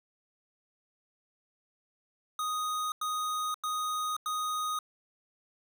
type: tone bursts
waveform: square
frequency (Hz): 1244.5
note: D#6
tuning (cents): 0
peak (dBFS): -31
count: 4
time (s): 2.39-4.789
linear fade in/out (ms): 2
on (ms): 530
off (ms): 93
effects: none